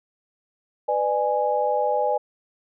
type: chord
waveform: sine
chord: G# diminished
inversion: first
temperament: just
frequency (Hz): 498.4 / 598 / 830.6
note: B4 / D5 / G#5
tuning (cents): +16 / +31 / 0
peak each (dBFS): -25 / -24 / -23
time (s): 0.88-2.18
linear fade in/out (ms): 10
effects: none